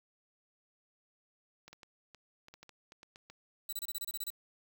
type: clicks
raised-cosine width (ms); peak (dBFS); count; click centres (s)
0.2; -35; 12; 1.68 / 1.73 / 1.832 / 2.147 / 2.484 / 2.54 / 2.63 / 2.693 / 2.921 / 3.031 / 3.159 / 3.3
type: tone bursts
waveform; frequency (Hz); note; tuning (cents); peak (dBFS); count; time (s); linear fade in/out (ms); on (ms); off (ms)
5% pulse; 3951; B7; 0; -28; 10; 3.69-4.303; 5; 37; 27
effects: 9-bit